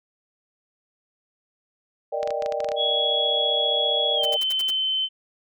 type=chord; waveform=sine; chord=Eb major seventh; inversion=second; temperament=equal; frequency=466.2 / 587.3 / 622.3 / 784 Hz; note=Bb4 / D5 / Eb5 / G5; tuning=0 / 0 / 0 / 0 cents; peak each=-31 / -27 / -30 / -31 dBFS; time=2.12-4.37 s; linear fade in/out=10 ms
type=clicks; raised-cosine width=0.2 ms; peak=-17 dBFS; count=10; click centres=2.23 / 2.275 / 2.306 / 2.423 / 2.461 / 2.523 / 2.604 / 2.645 / 2.688 / 2.718 s
type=tone with pitch glide; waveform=sine; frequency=3348 to 3070 Hz; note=G#7 to G7; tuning=+13 to -37 cents; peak=-21 dBFS; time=2.76-5.09 s; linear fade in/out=50 ms; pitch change=-150 cents; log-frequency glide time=4.15-4.25 s
type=noise bursts; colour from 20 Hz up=white; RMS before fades=-35 dBFS; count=6; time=4.23-4.706 s; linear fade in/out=5 ms; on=26 ms; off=64 ms
effects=none